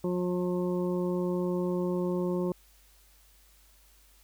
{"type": "harmonic tone", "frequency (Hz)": 179.2, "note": "F3", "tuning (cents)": 45, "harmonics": [1, 2, 3, 5, 6], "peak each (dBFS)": [-30, -30, -36, -44, -45], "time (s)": [0.04, 2.52], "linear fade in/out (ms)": 2, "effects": ["added 50 Hz sine -60 dBFS peak until 4.23 s", "white hiss -62 dBFS RMS until 4.23 s"]}